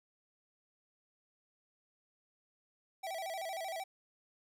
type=tone with vibrato; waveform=square; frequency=710 Hz; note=F5; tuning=28 cents sharp; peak=-39 dBFS; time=3.03-3.84 s; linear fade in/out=10 ms; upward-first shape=square; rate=13 Hz; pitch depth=140 cents each way; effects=none